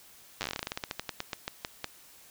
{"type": "slowing click train", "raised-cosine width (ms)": 0.2, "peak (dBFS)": -15, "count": 24, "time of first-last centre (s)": [0.41, 1.843], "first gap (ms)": 9, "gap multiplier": 1.15, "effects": ["white hiss -55 dBFS RMS until 2.3 s"]}